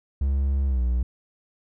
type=tone with pitch glide; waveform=triangle; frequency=68.5 to 61.03 Hz; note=C#2 to B1; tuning=-20 to -20 cents; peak=-18 dBFS; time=0.21-1.03 s; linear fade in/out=5 ms; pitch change=-200 cents; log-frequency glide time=0.67-0.81 s; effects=none